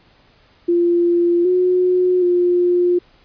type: tone with pitch steps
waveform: sine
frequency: 345.7 / 363.7 / 354.1 Hz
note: F4 / F#4 / F4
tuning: -18 / -30 / +24 cents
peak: -12 dBFS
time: 0.68-2.99 s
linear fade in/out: 10 ms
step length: 770 ms
effects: pink hiss -53 dBFS RMS until 3.24 s + resampled to 11025 Hz